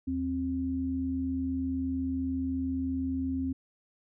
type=tone pair together; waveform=sine; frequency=78.61 / 264.4 Hz; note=D#2 / C4; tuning=+18 / +18 cents; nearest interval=octave + major sixth; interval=2100 cents; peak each=-36 / -29 dBFS; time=0.07-3.53 s; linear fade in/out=10 ms; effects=none